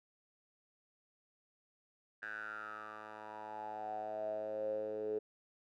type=tone with band-pass filter sweep; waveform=10% pulse; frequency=107.3 Hz; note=A2; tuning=43 cents flat; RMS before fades=-42 dBFS; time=2.22-5.19 s; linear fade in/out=10 ms; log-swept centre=1600 to 430 Hz; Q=9.9; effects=none